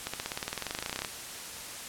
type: accelerating click train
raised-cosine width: 0.2 ms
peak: -15 dBFS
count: 23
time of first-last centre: 0.07-1.048 s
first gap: 66 ms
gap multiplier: 0.96
effects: white hiss -41 dBFS RMS until 1.88 s + low-pass 11000 Hz 12 dB/octave